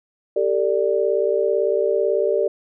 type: chord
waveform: sine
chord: G suspended second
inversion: none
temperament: equal with one note detuned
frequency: 392 / 450 / 587.3 Hz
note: G4 / A4 / D5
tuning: 0 / +39 / 0 cents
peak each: -21 dBFS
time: 0.36-2.48 s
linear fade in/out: 5 ms
effects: none